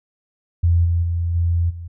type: tone with level steps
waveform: sine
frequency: 85.3 Hz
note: F2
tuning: 40 cents flat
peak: -12 / -15 / -18 / -15 / -29 dBFS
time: 0.63-1.88 s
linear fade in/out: 10 ms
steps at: 0.84 / 1.02 / 1.34 / 1.69 s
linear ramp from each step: 20 ms
effects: none